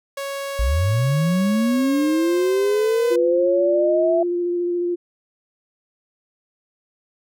sawtooth tone with pitch glide, 554.4 to 505.5 Hz, C#5 to B4, 0 to +40 cents, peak -22 dBFS, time 0.17-3.16 s, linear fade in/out 5 ms, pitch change -160 cents, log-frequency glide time 1.64-2.83 s
sine linear sweep, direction up, 51.91 to 670 Hz, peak -16 dBFS, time 0.59-4.23 s, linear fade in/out 5 ms
sine tone with vibrato, 350 Hz, F4, 4 cents sharp, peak -19 dBFS, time 3.1-4.96 s, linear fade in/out 20 ms, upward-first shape square, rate 14 Hz, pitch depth 11 cents each way
effects none

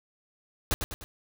pink noise with echo, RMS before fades -25 dBFS, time 0.71-0.74 s, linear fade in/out 0 ms, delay 100 ms, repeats 3, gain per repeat -6 dB, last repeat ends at 1.04 s, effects none

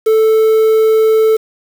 triangle tone with quantisation, 440 Hz, A4, in tune, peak -5 dBFS, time 0.06-1.37 s, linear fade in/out 10 ms, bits 5, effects none

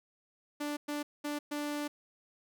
sawtooth tone bursts at uneven times, 293.7 Hz, D4, in tune, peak -30 dBFS, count 4, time 0.6-0.77 / 0.88-1.03 / 1.24-1.39 / 1.51-1.88 s, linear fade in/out 10 ms, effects none

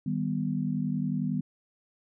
sine chord, Eb augmented, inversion none, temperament equal, 155.56 / 196 / 246.9 Hz, Eb3 / G3 / B3, 0 / 0 / 0 cents, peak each -31 dBFS, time 0.06-1.41 s, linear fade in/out 5 ms, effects none

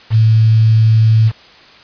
sine tone with quantisation, 111 Hz, A2, 16 cents sharp, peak -6 dBFS, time 0.1-1.32 s, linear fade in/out 50 ms, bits 5, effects white hiss -41 dBFS RMS until 1.83 s + resampled to 11025 Hz

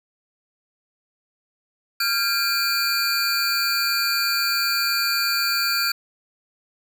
square tone cluster, 1388 / 1602 / 2411 / 4574 Hz, F6 / G6 / D7 / D8, -11 / +37 / +45 / -47 cents, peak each -26 / -30 / -29 / -23 dBFS, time 2-5.92 s, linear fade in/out 5 ms, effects none

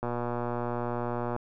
click train, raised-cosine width 1 ms, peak -18 dBFS, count 161, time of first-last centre 0.03-1.363 s, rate 120 Hz, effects none

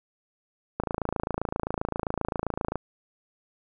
click train, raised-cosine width 1 ms, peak -13 dBFS, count 55, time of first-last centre 0.8-2.757 s, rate 27.6 Hz, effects none

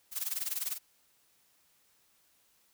blue noise with tremolo, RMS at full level -32 dBFS, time 0.11-0.79 s, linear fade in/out 50 ms, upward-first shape sine, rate 20 Hz, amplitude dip 85%, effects white hiss -69 dBFS RMS until 2.73 s

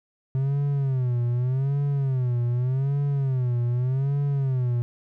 triangle tone with vibrato, 130.81 Hz, C3, in tune, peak -19 dBFS, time 0.35-4.82 s, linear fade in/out 0 ms, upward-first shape sine, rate 0.84 Hz, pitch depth 150 cents each way, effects none

